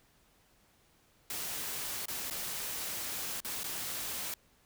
white noise with dropouts, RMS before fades -38 dBFS, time 1.3-4.34 s, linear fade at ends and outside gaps 2 ms, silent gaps 2.057-2.082 / 2.301-2.308 / 3.404-3.447 / 3.634-3.641 s, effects pink hiss -67 dBFS RMS until 4.65 s

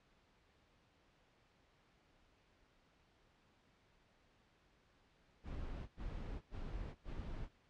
brown noise bursts, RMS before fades -45 dBFS, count 4, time 5.43-7.488 s, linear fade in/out 50 ms, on 450 ms, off 86 ms, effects pink hiss -72 dBFS RMS until 7.69 s + low-pass 4000 Hz 12 dB/octave

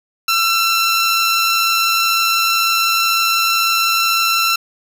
15% pulse tone with amplitude modulation, 1347 Hz, E6, 37 cents sharp, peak -5 dBFS, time 0.28-4.56 s, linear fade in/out 5 ms, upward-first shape sine, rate 100 Hz, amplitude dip 35%, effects none

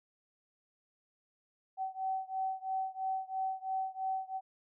sine beating tone pair, 761 / 764 Hz, F#5 / G5, +48 / -45 cents, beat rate 3 Hz, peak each -36 / -37 dBFS, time 1.77-4.41 s, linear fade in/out 50 ms, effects none

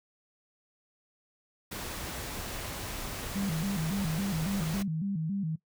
pink noise, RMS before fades -38 dBFS, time 1.71-4.83 s, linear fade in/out 10 ms
sine tone with vibrato, 177.5 Hz, F3, 28 cents sharp, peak -29 dBFS, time 3.35-5.56 s, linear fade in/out 10 ms, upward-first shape square, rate 3.6 Hz, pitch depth 190 cents each way
effects noise-tail reverb RT60 0.1 s tail -19 dB re dry

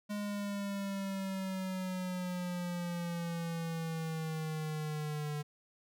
square exponential sweep, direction down, 207.5 to 147.9 Hz, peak -36 dBFS, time 0.09-5.43 s, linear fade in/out 20 ms, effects none

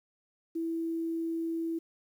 sine tone with quantisation, 329.6 Hz, E4, in tune, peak -30 dBFS, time 0.55-1.79 s, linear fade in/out 10 ms, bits 10, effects none

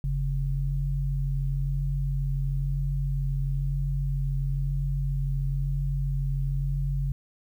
sine tone pair together, 45.86 / 138.59 Hz, F#1 / C#3, -15 / 0 cents, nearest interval octave + perfect fifth, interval 1915 cents, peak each -27 dBFS, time 0.04-7.12 s, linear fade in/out 0 ms, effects 10-bit

